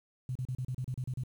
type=tone bursts; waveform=sine; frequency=127.3 Hz; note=C3; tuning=47 cents flat; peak=-32 dBFS; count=10; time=0.29-1.236 s; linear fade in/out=2 ms; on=64 ms; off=34 ms; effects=10-bit